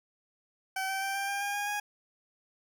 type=tone with pitch steps; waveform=20% pulse; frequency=765 / 773.4 / 782 / 790.6 / 799.3 / 808.2 / 817.1 / 826.1 Hz; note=G5 / G5 / G5 / G5 / G5 / G#5 / G#5 / G#5; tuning=-42 / -24 / -4 / +15 / +33 / -47 / -28 / -9 cents; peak=-26 dBFS; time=0.76-1.8 s; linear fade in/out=5 ms; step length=130 ms; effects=none